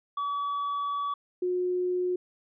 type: tone pair in turn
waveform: triangle / sine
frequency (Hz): 1141 / 361.5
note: C#6 / F#4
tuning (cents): +50 / -40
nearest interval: octave + minor sixth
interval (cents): 1990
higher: first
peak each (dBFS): -26 / -25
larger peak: second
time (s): 0.17-1.14 / 1.42-2.16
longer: first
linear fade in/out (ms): 5
effects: resampled to 11025 Hz